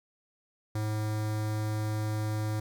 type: tone with notch filter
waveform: square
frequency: 107.4 Hz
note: A2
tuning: 41 cents flat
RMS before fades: -31 dBFS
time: 0.75-2.6 s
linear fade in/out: 5 ms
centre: 2800 Hz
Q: 1.9
effects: 11-bit